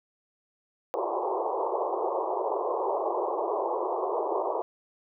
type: band-pass noise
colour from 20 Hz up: pink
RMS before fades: -29 dBFS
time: 0.94-4.62 s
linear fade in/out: 0 ms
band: 350 to 1100 Hz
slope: 96 dB/octave
effects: none